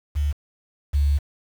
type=tone pair in turn; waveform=sine; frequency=72.7 / 71.45 Hz; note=D2 / D2; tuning=-17 / -47 cents; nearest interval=unison; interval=30 cents; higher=first; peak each=-19 / -16 dBFS; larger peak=second; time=0.15-0.33 / 0.93-1.19 s; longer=second; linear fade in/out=20 ms; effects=7-bit